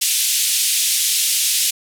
white band-pass noise, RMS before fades -18 dBFS, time 0.01-1.71 s, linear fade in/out 10 ms, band 2600 to 12000 Hz, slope 24 dB/octave, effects none

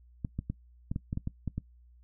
clicks, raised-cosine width 5 ms, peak -20 dBFS, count 10, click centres 0.248 / 0.39 / 0.5 / 0.915 / 0.961 / 1.129 / 1.174 / 1.274 / 1.477 / 1.58 s, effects noise-tail reverb RT60 0.1 s tail -20 dB re dry + added 60 Hz sine -55 dBFS peak until 2.03 s

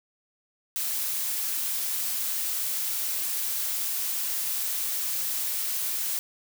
blue noise, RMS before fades -29 dBFS, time 0.76-6.19 s, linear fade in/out 0 ms, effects none

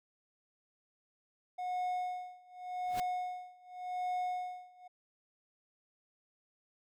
triangle tone with tremolo, 727 Hz, F#5, 31 cents flat, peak -30 dBFS, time 1.58-4.88 s, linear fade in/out 10 ms, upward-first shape sine, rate 0.87 Hz, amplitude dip 95%
pink noise with exponential growth, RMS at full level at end -38 dBFS, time 2.84-3 s, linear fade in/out 2 ms, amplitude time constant 33 ms
effects none

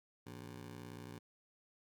20% pulse ring-modulated tone, 130.81 Hz, C3, in tune, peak -40 dBFS, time 0.26-1.19 s, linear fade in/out 10 ms, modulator 29.2 Hz, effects none

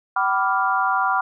sine chord, G dominant seventh, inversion none, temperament equal with one note detuned, 764.8 / 987.8 / 1174.7 / 1396.9 Hz, G5 / B5 / D6 / F6, -43 / 0 / 0 / 0 cents, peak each -23 dBFS, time 0.16-1.21 s, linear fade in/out 5 ms, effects none

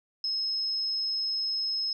sine tone, 5170 Hz, E8, 34 cents flat, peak -27 dBFS, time 0.24-1.93 s, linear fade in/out 2 ms, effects none

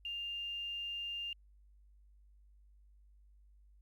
sine tone with quantisation, 2800 Hz, F7, 4 cents sharp, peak -38 dBFS, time 0.05-1.33 s, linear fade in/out 2 ms, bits 11, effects added 50 Hz sine -60 dBFS peak until 3.81 s + Opus 48 kbps

